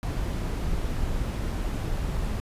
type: noise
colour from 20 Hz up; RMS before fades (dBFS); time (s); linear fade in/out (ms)
brown; -28; 0.03-2.4; 0
effects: resampled to 32000 Hz